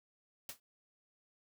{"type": "noise with exponential decay", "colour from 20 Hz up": "white", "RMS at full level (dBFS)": -40, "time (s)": [0.49, 0.6], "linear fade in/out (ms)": 2, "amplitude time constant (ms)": 23, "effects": []}